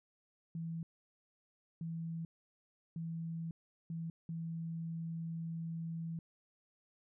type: tone bursts at uneven times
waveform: sine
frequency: 164.81 Hz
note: E3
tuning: in tune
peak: -38 dBFS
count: 5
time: 0.55-0.83 / 1.81-2.25 / 2.96-3.51 / 3.9-4.1 / 4.29-6.19 s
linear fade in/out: 2 ms
effects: none